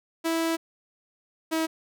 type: tone pair in turn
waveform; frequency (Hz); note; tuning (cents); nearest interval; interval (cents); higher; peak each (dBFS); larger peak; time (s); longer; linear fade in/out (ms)
sawtooth; 328.3 / 321.7; E4 / E4; -7 / -42; unison; 35; first; -20; neither; 0.24-0.57 / 1.51-1.67; first; 20
effects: none